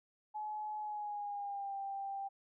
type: tone with pitch glide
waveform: sine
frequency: 850 to 788.5 Hz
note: G#5 to G5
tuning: +40 to +10 cents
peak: -38 dBFS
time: 0.34-2.29 s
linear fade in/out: 20 ms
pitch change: -130 cents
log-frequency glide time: 0.79-1.76 s
effects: none